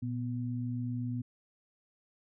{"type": "tone pair together", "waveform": "sine", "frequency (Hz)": [118.97, 246.9], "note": ["A#2", "B3"], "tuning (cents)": [36, 0], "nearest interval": "octave + minor second", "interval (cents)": 1264, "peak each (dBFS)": [-34, -36], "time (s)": [0.02, 1.22], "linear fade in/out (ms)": 10, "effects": []}